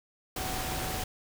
sine tone in noise, 750 Hz, F#5, 23 cents sharp, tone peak -39 dBFS, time 0.36-1.04 s, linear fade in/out 5 ms, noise pink, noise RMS -34 dBFS, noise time 0.36-1.04 s, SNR -8 dB, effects none

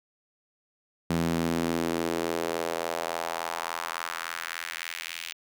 sawtooth tone with high-pass filter sweep, 83.5 Hz, E2, 23 cents sharp, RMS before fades -31 dBFS, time 1.1-5.33 s, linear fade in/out 5 ms, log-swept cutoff 180 to 2700 Hz, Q 1.8, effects none

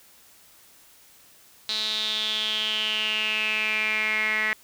sawtooth tone with band-pass filter sweep, 215.8 Hz, A3, 33 cents flat, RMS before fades -26 dBFS, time 1.69-4.53 s, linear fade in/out 0 ms, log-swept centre 4000 to 2000 Hz, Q 8, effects white hiss -54 dBFS RMS until 4.63 s

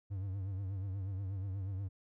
triangle tone with vibrato, 96.6 Hz, G2, 25 cents flat, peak -34 dBFS, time 0.1-1.89 s, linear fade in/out 20 ms, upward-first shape triangle, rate 8.3 Hz, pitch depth 95 cents each way, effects none

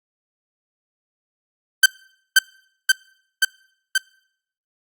sawtooth tone with echo, 1547 Hz, G6, 23 cents flat, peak -3 dBFS, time 1.83-1.86 s, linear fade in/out 5 ms, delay 530 ms, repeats 4, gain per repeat -2 dB, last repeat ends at 3.98 s, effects noise-tail reverb RT60 0.7 s tail -25 dB re dry + Opus 32 kbps

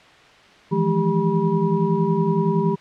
sine tone cluster, 160.5 / 171.2 / 210.6 / 395.7 / 968 Hz, E3 / F3 / G#3 / G4 / B5, -46 / -34 / +24 / +16 / -35 cents, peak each -23 / -22 / -24 / -22 / -27 dBFS, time 0.71-2.76 s, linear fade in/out 20 ms, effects white hiss -48 dBFS RMS until 2.8 s + low-pass 3000 Hz 12 dB/octave

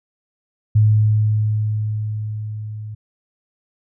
sine tone with level ramp, 107.2 Hz, A2, 45 cents flat, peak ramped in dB -9 to -28 dBFS, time 0.75-2.95 s, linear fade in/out 10 ms, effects none

